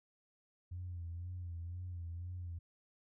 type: tone with vibrato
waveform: sine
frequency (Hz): 87.31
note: F2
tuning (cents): 0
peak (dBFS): -40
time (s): 0.71-2.59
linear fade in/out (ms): 10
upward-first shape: sine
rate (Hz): 2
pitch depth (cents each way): 62
effects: tanh soft clip ceiling -36 dBFS